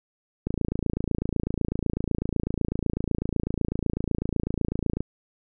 click train, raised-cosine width 3 ms, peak -13 dBFS, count 128, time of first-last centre 0.47-5.006 s, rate 28 Hz, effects none

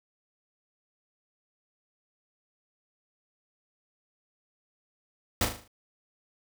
pink noise with echo, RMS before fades -25 dBFS, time 5.41-5.45 s, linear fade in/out 2 ms, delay 38 ms, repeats 6, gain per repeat -6 dB, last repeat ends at 5.678 s, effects none

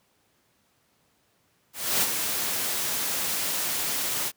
white noise with ADSR envelope, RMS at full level -22 dBFS, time 1.73-4.32 s, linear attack 290 ms, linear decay 37 ms, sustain -6 dB, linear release 48 ms, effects pink hiss -67 dBFS RMS until 4.36 s + high-pass 100 Hz 12 dB/octave

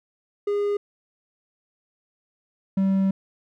triangle tone pair in turn, 408.9 / 192.98 Hz, G#4 / G3, -27 / -27 cents, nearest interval octave + minor second, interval 1300 cents, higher first, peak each -19 / -16 dBFS, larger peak second, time 0.47-0.77 / 2.77-3.11 s, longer second, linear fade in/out 5 ms, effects none

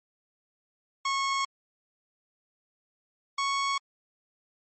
sawtooth tone pair in turn, 1095 / 1107.7 Hz, C#6 / C#6, -22 / -2 cents, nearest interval unison, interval 20 cents, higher second, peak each -22 dBFS, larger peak neither, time 1.05-1.45 / 3.38-3.78 s, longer neither, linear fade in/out 5 ms, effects MP3 32 kbps

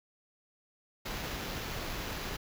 pink noise with sample-and-hold, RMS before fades -38 dBFS, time 1.05-2.37 s, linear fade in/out 10 ms, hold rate 8820 Hz, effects none

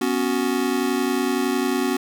square chord, B suspended second, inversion none, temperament just, 246.9 / 277.8 / 370.4 Hz, B3 / C#4 / F#4, 0 / +4 / +2 cents, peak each -25 dBFS, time 0.01-1.97 s, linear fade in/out 5 ms, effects none

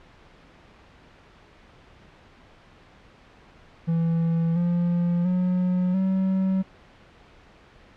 triangle tone with pitch steps, 165.9 / 173.55 / 181.54 / 189.91 Hz, E3 / F3 / F#3 / F#3, +11 / -11 / -33 / +45 cents, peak -18 dBFS, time 3.87-6.63 s, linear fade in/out 20 ms, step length 690 ms, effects pink hiss -52 dBFS RMS until 7.96 s + low-pass 3000 Hz 12 dB/octave

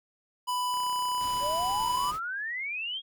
square tone, 993 Hz, B5, 9 cents sharp, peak -28 dBFS, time 0.47-2.12 s, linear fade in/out 20 ms
click train, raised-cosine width 0.5 ms, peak -32 dBFS, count 24, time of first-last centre 0.74-1.463 s, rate 31.8 Hz
pink noise, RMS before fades -44 dBFS, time 1.18-2.2 s, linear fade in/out 50 ms
sine exponential sweep, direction up, 554.4 to 3322 Hz, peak -31 dBFS, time 1.4-3.02 s, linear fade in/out 50 ms
effects none

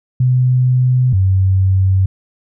sine tone pair in turn, 126.8 / 94.99 Hz, B2 / F#2, +46 / +46 cents, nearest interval perfect fourth, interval 500 cents, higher first, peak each -9 dBFS, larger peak neither, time 0.2-1.13 / 1.13-2.06 s, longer neither, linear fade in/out 5 ms, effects none

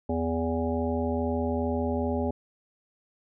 harmonic tone, 82.41 Hz, E2, in tune, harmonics 1 / 3 / 5 / 7 / 9 / 10, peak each -31 / -29 / -32 / -33 / -39 / -37 dBFS, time 0.09-2.31 s, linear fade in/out 5 ms, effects none

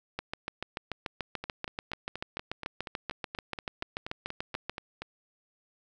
two click trains, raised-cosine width 0.3 ms, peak -21 / -17 dBFS, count 16 / 32, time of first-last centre 1.44-5.02 / 0.19-4.696 s, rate 4.19 / 6.88 Hz, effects none

